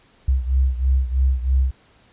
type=beating tone pair; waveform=sine; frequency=64.6 / 67.7 Hz; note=C2 / C#2; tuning=-21 / -40 cents; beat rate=3.1 Hz; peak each=-17 / -21 dBFS; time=0.28-1.71 s; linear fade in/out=5 ms; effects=pink hiss -55 dBFS RMS until 2.12 s + resampled to 8000 Hz

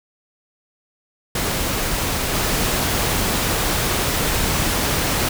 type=noise with level steps; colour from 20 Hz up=pink; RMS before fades=-22 / -20 dBFS; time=1.35-5.29 s; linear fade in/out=5 ms; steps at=2.34 s; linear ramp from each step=5 ms; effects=none

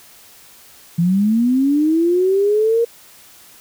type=linear sweep; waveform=sine; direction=up; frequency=164.81 to 470.9 Hz; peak=-12 dBFS; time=0.98-2.85 s; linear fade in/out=10 ms; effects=white hiss -45 dBFS RMS until 3.6 s

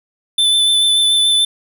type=tone with vibrato; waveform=square; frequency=3520 Hz; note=A7; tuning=in tune; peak=-11 dBFS; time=0.38-1.45 s; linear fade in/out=5 ms; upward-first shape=sine; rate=6.9 Hz; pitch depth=16 cents each way; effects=none

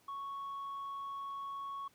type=tone with tanh clipping; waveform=sine; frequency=1108.7 Hz; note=C#6; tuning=in tune; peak=-40 dBFS; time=0.08-1.88 s; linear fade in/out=5 ms; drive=1 dB; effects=pink hiss -68 dBFS RMS until 1.94 s + high-pass 80 Hz 12 dB/octave

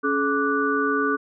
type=tone cluster; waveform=sine; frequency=278.6 / 428.6 / 1171 / 1476 Hz; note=C#4 / A4 / D6 / F#6; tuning=+9 / -45 / -5 / -5 cents; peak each=-25 dBFS; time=0.03-1.17 s; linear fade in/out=20 ms; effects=none

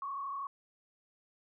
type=tone with frequency modulation; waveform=sine; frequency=1108.7 Hz; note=C#6; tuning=in tune; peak=-36 dBFS; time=0.02-0.47 s; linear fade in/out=2 ms; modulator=32.4 Hz; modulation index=1.1; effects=none

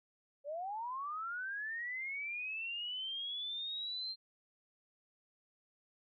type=linear sweep; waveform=sine; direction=up; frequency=550 to 4186 Hz; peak=-38 dBFS; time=0.44-4.16 s; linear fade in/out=50 ms; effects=none

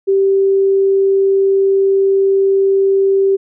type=tone; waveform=sine; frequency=390 Hz; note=G4; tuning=9 cents flat; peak=-9 dBFS; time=0.07-3.37 s; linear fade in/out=20 ms; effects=none

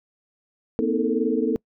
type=tone cluster; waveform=sine; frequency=233.8 / 257.2 / 315.6 / 434.7 / 453.2 Hz; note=A#3 / C4 / D#4 / A4 / A#4; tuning=+5 / -30 / +25 / -21 / -49 cents; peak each=-26 dBFS; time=0.79-1.56 s; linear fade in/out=0 ms; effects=noise-tail reverb RT60 0.1 s tail -26 dB re dry

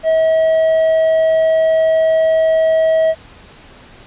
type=tone; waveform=triangle; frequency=642 Hz; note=E5; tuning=46 cents flat; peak=-8 dBFS; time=0.03-3.15 s; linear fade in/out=50 ms; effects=pink hiss -41 dBFS RMS until 4.06 s + resampled to 8000 Hz

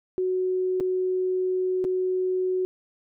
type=tone with dropouts; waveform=sine; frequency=370 Hz; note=F#4; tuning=in tune; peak=-22 dBFS; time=0.18-2.65 s; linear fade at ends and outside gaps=0 ms; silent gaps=0.8-0.807 / 1.842-1.849 s; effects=none

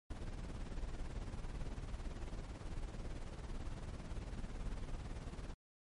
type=noise with tremolo; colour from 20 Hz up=brown; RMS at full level=-41 dBFS; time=0.1-5.54 s; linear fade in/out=5 ms; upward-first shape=triangle; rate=18 Hz; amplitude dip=65%; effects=MP3 48 kbps

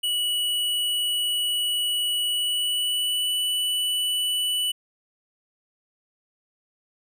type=tone with pitch glide; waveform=square; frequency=2939 to 2970 Hz; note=F#7 to F#7; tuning=-12 to +6 cents; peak=-23 dBFS; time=0.03-4.72 s; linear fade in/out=10 ms; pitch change=+18 cents; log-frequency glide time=2.25-3.34 s; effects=none

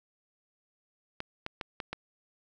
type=clicks; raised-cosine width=0.3 ms; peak=-19 dBFS; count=5; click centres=1.204 / 1.464 / 1.612 / 1.802 / 1.93 s; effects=none

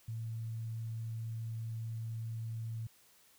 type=tone; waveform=sine; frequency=113.1 Hz; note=A2; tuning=48 cents sharp; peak=-37 dBFS; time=0.08-2.87 s; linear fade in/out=5 ms; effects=white hiss -65 dBFS RMS until 3.38 s

